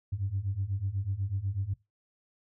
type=beating tone pair; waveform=sine; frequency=93.5 / 101.6 Hz; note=F#2 / G#2; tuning=+19 / -38 cents; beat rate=8.1 Hz; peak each=-33 / -31 dBFS; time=0.12-1.74 s; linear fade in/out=10 ms; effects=noise-tail reverb RT60 0.2 s tail -19 dB re dry + tanh soft clip ceiling -22 dBFS